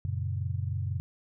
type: chord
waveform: sine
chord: F# major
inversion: none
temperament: equal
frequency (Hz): 92.5 / 116.54 / 138.59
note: F#2 / A#2 / C#3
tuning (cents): 0 / 0 / 0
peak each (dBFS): -31 / -34 / -36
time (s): 0.05-1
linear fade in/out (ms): 0
effects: none